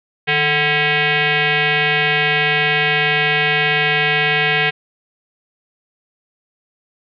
sine tone with frequency modulation, 153.6 Hz, D#3, 22 cents flat, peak -13 dBFS, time 0.27-4.71 s, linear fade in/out 20 ms, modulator 594 Hz, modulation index 4.8, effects none

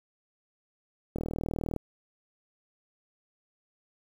click train, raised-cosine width 2 ms, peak -19 dBFS, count 25, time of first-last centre 1.16-1.763 s, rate 39.8 Hz, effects 8-bit

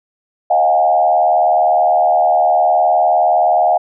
sine tone with frequency modulation, 717 Hz, F5, 45 cents sharp, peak -9 dBFS, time 0.5-3.78 s, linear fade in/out 10 ms, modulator 79.5 Hz, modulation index 1.1, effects none

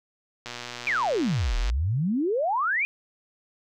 click train, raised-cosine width 0.2 ms, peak -18 dBFS, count 151, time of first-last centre 0.46-1.7 s, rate 121 Hz
sine exponential two-way sweep, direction down then up, 2500 to 35.63 to 2500 Hz, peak -22 dBFS, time 0.87-2.85 s, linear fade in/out 0 ms, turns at 1.57 s
effects none

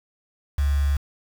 sine tone with quantisation, 70.8 Hz, C#2, 37 cents sharp, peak -18 dBFS, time 0.58-0.97 s, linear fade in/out 5 ms, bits 6, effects none

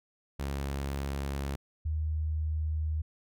sawtooth / sine tone pair in turn, 69.3 / 77.79 Hz, C#2 / D#2, 0 / 0 cents, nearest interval major second, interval 200 cents, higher second, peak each -28 dBFS, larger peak neither, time 0.39-1.56 / 1.85-3.02 s, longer neither, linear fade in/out 10 ms, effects none

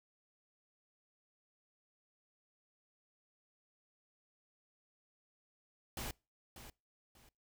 pink noise with echo, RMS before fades -42 dBFS, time 5.97-6.11 s, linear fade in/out 2 ms, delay 590 ms, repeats 2, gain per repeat -11 dB, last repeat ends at 7.29 s, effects noise-tail reverb RT60 0.3 s tail -26 dB re dry

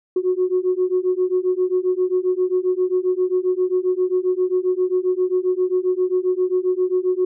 sine beating tone pair, 363.1 / 370.6 Hz, F#4 / F#4, -33 / +3 cents, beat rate 7.5 Hz, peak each -19 dBFS, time 0.16-7.25 s, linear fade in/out 5 ms, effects tanh soft clip ceiling -10 dBFS

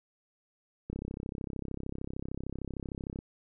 click train, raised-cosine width 3 ms, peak -24 dBFS, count 77, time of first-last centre 0.9-3.189 s, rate 33.2 Hz, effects none

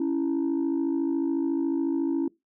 sine tone pair together, 277.2 / 331.2 Hz, C#4 / E4, 0 / +8 cents, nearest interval minor third, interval 308 cents, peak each -24 dBFS, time 0-2.28 s, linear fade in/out 5 ms, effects noise-tail reverb RT60 0.2 s tail -22 dB re dry + tanh soft clip ceiling -20 dBFS

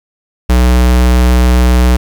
square tone, 61.74 Hz, B1, in tune, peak -6 dBFS, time 0.49-1.97 s, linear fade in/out 10 ms, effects 7-bit

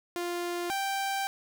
sawtooth tone pair in turn, 349.2 / 783.9 Hz, F4 / G5, 0 / 0 cents, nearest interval octave + major second, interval 1400 cents, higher second, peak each -27 / -25 dBFS, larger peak second, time 0.16-0.7 / 0.7-1.27 s, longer second, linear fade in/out 0 ms, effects none

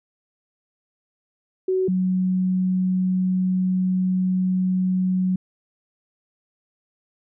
sine tone pair in turn, 374.5 / 184.99 Hz, F#4 / F#3, +21 / 0 cents, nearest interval octave, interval 1221 cents, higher first, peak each -18 dBFS, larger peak neither, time 1.68-1.88 / 1.88-5.36 s, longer second, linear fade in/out 5 ms, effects none

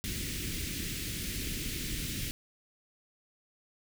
pink band-stop noise, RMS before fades -36 dBFS, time 0.04-2.31 s, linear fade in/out 0 ms, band 350 to 2000 Hz, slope 24 dB/octave, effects none

